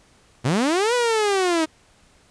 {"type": "linear two-way sweep", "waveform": "sawtooth", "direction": "up then down", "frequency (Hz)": [110, 497.5, 309.6], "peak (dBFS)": -14, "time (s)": [0.44, 1.66], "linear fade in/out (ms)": 20, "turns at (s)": 0.94, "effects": ["pink hiss -56 dBFS RMS until 2.3 s", "resampled to 22050 Hz"]}